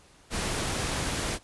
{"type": "noise", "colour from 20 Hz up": "pink", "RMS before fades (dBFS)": -30, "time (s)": [0.3, 1.39], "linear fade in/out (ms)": 50, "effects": ["pink hiss -57 dBFS RMS until 1.43 s", "resampled to 24000 Hz"]}